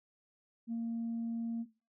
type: tone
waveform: sine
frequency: 230.6 Hz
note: A#3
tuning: 19 cents flat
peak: -32 dBFS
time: 0.67-1.66 s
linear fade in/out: 50 ms
effects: noise-tail reverb RT60 0.3 s tail -18 dB re dry + tanh soft clip ceiling -31 dBFS